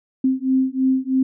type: beating tone pair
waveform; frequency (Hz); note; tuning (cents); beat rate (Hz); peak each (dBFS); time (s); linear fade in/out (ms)
sine; 260.6 / 263.7; C4 / C4; -7 / +14; 3.1; -19; 0.24-1.23; 5
effects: none